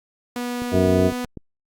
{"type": "tone with pitch glide", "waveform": "sawtooth", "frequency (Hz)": [244, 247.4], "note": ["B3", "B3"], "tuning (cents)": [-21, 3], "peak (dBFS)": -21, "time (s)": [0.36, 1.25], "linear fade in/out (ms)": 2, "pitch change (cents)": 24, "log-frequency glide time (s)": [0.86, 1.01]}
{"type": "click train", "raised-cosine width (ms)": 3, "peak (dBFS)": -20, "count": 7, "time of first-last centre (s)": [0.62, 1.373], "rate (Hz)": 7.97}
{"type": "harmonic tone", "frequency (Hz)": 92.5, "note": "F#2", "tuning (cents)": 0, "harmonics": [1, 2, 3, 4, 5, 7], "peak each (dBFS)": [-22, -22, -22, -22, -22, -22], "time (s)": [0.71, 1.12], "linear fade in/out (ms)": 50}
{"effects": ["Opus 48 kbps"]}